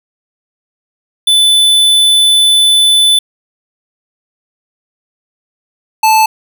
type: tone pair in turn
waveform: square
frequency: 3500 / 875 Hz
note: A7 / A5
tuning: -10 / -10 cents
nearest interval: 2 octaves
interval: 2400 cents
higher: first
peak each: -6 dBFS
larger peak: neither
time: 1.27-3.19 / 6.03-6.26 s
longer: first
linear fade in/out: 5 ms
effects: none